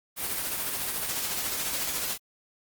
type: noise with tremolo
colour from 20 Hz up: white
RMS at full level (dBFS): -29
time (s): 0.16-2.18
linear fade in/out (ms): 50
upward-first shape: sine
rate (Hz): 14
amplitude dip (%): 35
effects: Opus 32 kbps